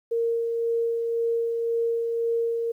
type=tone with tremolo; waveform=sine; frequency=463 Hz; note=A#4; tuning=12 cents flat; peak=-21 dBFS; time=0.11-2.72 s; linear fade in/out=10 ms; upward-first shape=sine; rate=1.9 Hz; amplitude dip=30%; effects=10-bit